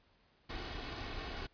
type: noise with comb filter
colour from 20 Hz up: pink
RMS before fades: -42 dBFS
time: 0.49-1.47 s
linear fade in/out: 10 ms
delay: 2.7 ms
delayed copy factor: +0.5
effects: pink hiss -70 dBFS RMS until 1.53 s + resampled to 11025 Hz